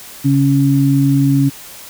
sine tone pair together, 138.59 / 277.2 Hz, C#3 / C#4, 0 / 0 cents, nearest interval octave, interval 1200 cents, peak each -12 dBFS, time 0.24-1.5 s, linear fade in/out 20 ms, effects white hiss -35 dBFS RMS until 1.89 s

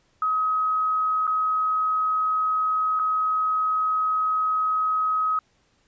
sine tone with dropouts, 1269 Hz, D#6, 34 cents sharp, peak -20 dBFS, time 0.22-5.39 s, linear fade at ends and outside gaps 2 ms, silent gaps 1.269-1.276 / 2.992-2.996 s, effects pink hiss -65 dBFS RMS until 5.87 s + resampled to 16000 Hz

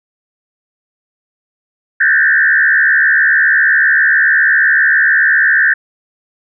sine tone with frequency modulation, 1680 Hz, G#6, 19 cents sharp, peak -7 dBFS, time 2-5.74 s, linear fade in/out 10 ms, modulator 73.7 Hz, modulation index 2.3, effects none

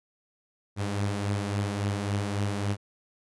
sawtooth beating tone pair, 100.5 / 104.1 Hz, G2 / G#2, +44 / +5 cents, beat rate 3.6 Hz, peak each -24 / -30 dBFS, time 0.76-2.77 s, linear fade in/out 50 ms, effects resampled to 24000 Hz

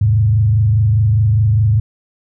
sine tone with frequency modulation, 106.9 Hz, A2, 49 cents flat, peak -9 dBFS, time 0.01-1.8 s, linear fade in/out 5 ms, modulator 24.9 Hz, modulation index 0.62, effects none

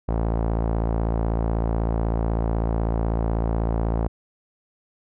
sawtooth tone with low-pass filter, 56.1 Hz, A1, 34 cents sharp, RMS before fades -23 dBFS, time 0.08-4.08 s, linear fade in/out 10 ms, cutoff 810 Hz, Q 1.4, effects none

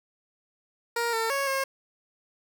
15% pulse tone with pitch steps, 469.3 / 451.1 / 553 / 539 Hz, A#4 / A4 / C#5 / C#5, +12 / +43 / -4 / -49 cents, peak -19 dBFS, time 0.96-1.64 s, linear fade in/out 5 ms, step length 170 ms, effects none

